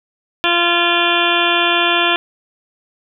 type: harmonic tone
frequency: 345.2 Hz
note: F4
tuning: 20 cents flat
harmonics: 1 / 2 / 3 / 4 / 5 / 7 / 8 / 9 / 10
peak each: -21 / -21 / -21 / -21 / -21 / -21 / -21 / -21 / -21 dBFS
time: 0.44-2.16 s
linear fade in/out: 0 ms
effects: none